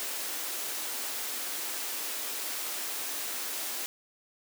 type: high-pass noise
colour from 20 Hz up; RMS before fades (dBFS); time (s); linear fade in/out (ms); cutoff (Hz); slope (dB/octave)
white; -35; 0-3.86; 0; 250; 48
effects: none